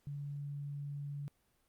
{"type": "tone", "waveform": "sine", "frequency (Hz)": 143.2, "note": "D3", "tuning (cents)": -43, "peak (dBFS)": -39, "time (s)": [0.07, 1.28], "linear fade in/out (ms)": 0, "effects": ["pink hiss -75 dBFS RMS until 1.68 s", "Opus 48 kbps"]}